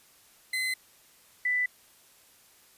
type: tone pair in turn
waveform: 35% pulse / sine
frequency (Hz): 2041 / 1988.6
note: C7 / B6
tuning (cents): -44 / +11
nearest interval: unison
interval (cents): 45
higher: first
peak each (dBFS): -26 / -24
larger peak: second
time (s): 0.53-0.74 / 1.45-1.66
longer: neither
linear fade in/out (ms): 5
effects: white hiss -59 dBFS RMS until 2.77 s + resampled to 32000 Hz